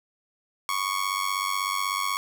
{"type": "tone with amplitude modulation", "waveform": "sawtooth", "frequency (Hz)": 1108, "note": "C#6", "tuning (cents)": -1, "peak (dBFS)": -18, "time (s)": [0.69, 2.17], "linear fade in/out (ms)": 0, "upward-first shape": "sine", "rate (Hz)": 96.2, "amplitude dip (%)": 80, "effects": []}